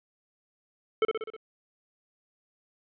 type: tone with echo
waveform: square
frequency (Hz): 440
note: A4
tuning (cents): 0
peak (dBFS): -21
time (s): 1.02-1.05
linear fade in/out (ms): 2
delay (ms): 63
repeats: 5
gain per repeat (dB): -4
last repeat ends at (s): 1.365
effects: resampled to 8000 Hz + 10-bit